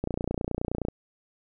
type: click train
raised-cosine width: 2 ms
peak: -15 dBFS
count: 26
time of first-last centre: 0.04-0.885 s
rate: 29.6 Hz
effects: none